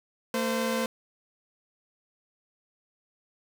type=tone pair together; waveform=sawtooth; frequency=226.3 / 516 Hz; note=A3 / C5; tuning=+49 / -24 cents; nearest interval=octave + major second; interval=1427 cents; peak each=-25 dBFS; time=0.34-0.86 s; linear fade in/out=2 ms; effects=none